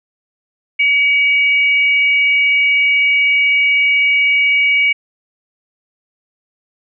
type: tone pair together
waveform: sine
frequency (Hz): 2268 / 2858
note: C#7 / F7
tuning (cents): +39 / +39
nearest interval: major third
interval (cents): 400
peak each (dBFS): -10 / -21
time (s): 0.79-4.93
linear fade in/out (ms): 10
effects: none